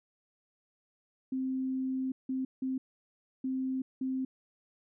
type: tone bursts at uneven times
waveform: sine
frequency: 261.6 Hz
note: C4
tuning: in tune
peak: -30 dBFS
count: 5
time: 1.32-2.12 / 2.29-2.45 / 2.62-2.78 / 3.44-3.82 / 4.01-4.25 s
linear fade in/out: 5 ms
effects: none